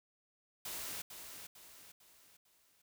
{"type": "noise with echo", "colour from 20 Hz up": "white", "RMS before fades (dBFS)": -43, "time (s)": [0.65, 1.02], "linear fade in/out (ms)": 5, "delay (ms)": 450, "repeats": 4, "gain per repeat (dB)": -7, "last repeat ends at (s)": 2.82, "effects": []}